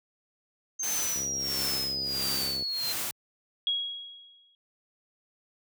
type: exponential sweep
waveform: sine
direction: down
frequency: 6350 to 4122 Hz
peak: -29 dBFS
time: 0.79-2.93 s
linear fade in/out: 10 ms
type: noise with tremolo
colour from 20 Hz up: white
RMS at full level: -32 dBFS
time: 0.83-3.11 s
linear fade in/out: 0 ms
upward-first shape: sine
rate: 1.5 Hz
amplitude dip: 95%
type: click train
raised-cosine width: 2 ms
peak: -29 dBFS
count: 100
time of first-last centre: 1.16-2.624 s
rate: 67.6 Hz
type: tone with exponential decay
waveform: sine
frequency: 3309 Hz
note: G#7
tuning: 7 cents flat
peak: -23 dBFS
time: 3.67-4.55 s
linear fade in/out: 1 ms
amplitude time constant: 190 ms
effects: high-pass 60 Hz 12 dB/octave